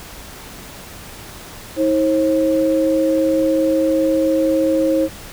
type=tone pair together; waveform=sine; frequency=318.8 / 536.6 Hz; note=D#4 / C5; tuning=+42 / +44 cents; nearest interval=major sixth; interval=902 cents; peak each=-16 dBFS; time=1.76-5.09 s; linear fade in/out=50 ms; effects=pink hiss -36 dBFS RMS until 5.32 s